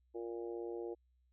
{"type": "harmonic tone", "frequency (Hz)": 116.54, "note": "A#2", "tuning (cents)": 0, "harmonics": [3, 4, 5, 6, 7], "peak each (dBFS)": [-42, -44, -53, -57, -56], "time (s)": [0.14, 0.95], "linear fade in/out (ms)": 20, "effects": ["added 62 Hz sine -70 dBFS peak until 1.32 s"]}